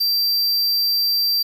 square tone, 4700 Hz, D8, 1 cent sharp, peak -17 dBFS, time 0-1.43 s, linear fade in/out 10 ms, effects 8-bit

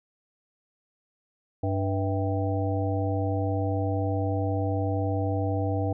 harmonic tone with a mistuned harmonic, 98 Hz, G2, in tune, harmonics 1 / 3 / 5 / 7 / 8, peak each -26 / -31 / -33 / -34 / -35 dBFS, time 1.63-5.93 s, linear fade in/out 5 ms, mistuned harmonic 7, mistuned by -85 cents, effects none

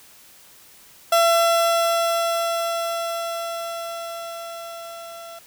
30% pulse tone with level ramp, 674 Hz, E5, 38 cents sharp, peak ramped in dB -11 to -34 dBFS, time 1.12-5.39 s, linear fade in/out 5 ms, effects white hiss -49 dBFS RMS until 5.46 s

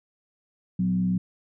sine tone with frequency modulation, 183.2 Hz, F#3, 17 cents flat, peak -21 dBFS, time 0.79-1.18 s, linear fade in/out 5 ms, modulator 66.6 Hz, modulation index 0.53, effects none

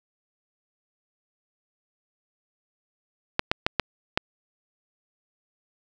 clicks, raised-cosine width 0.3 ms, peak -4 dBFS, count 5, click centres 3.394 / 3.515 / 3.665 / 3.797 / 4.175 s, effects none

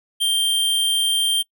square tone, 3168 Hz, G7, 18 cents sharp, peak -17 dBFS, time 0.2-1.43 s, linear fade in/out 20 ms, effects noise-tail reverb RT60 0.1 s tail -25 dB re dry

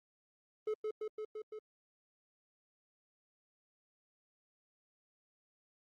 triangle tone with echo, 430 Hz, A4, 40 cents flat, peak -31 dBFS, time 0.67-0.74 s, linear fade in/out 5 ms, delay 170 ms, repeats 5, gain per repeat -2 dB, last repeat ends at 1.59 s, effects Opus 24 kbps

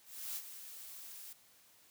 blue noise with ADSR envelope, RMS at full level -40 dBFS, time 0.04-1.33 s, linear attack 320 ms, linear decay 50 ms, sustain -10 dB, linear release 4 ms, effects white hiss -65 dBFS RMS until 1.9 s + high-pass 60 Hz 12 dB/octave

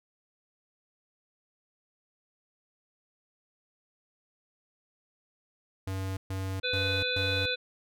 square tone bursts, 95.4 Hz, G2, 47 cents flat, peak -32 dBFS, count 4, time 5.87-7.46 s, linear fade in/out 5 ms, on 300 ms, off 130 ms
harmonic tone, 500 Hz, B4, 21 cents sharp, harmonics 1 / 3 / 5 / 7 / 8, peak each -34 / -34 / -34 / -34 / -34 dBFS, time 6.63-7.56 s, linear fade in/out 20 ms
effects none

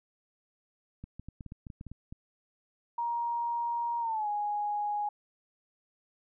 clicks, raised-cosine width 5 ms, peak -30 dBFS, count 12, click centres 1.04 / 1.196 / 1.286 / 1.408 / 1.463 / 1.521 / 1.668 / 1.702 / 1.811 / 1.867 / 1.916 / 2.125 s
sine tone with pitch glide, 942 to 829.6 Hz, A#5 to G#5, +18 to -2 cents, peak -29 dBFS, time 2.98-5.09 s, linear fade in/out 5 ms, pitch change -220 cents, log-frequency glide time 4-4.28 s
effects none

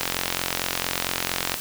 click train, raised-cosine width 0.2 ms, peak -5 dBFS, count 69, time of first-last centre 0.01-1.542 s, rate 44.4 Hz, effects white hiss -32 dBFS RMS until 1.6 s

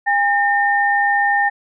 sine tone pair together, 810 / 1817 Hz, G#5 / A#6, -43 / -45 cents, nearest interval octave + major second, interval 1398 cents, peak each -16 dBFS, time 0.06-1.5 s, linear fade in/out 20 ms, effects none

